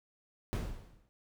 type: noise with exponential decay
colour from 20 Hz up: brown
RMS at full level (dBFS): -30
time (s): 0.53-1.09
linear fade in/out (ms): 0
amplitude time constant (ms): 120
effects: none